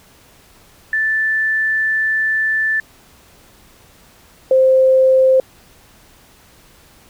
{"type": "tone pair in turn", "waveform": "sine", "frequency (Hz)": [1760, 523.3], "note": ["A6", "C5"], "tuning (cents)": [0, 0], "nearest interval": "octave + major sixth", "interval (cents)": 2100, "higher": "first", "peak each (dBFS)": [-14, -8], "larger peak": "second", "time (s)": [[0.93, 2.8], [4.51, 5.4]], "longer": "first", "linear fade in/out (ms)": 2, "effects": ["pink hiss -48 dBFS RMS until 7.09 s"]}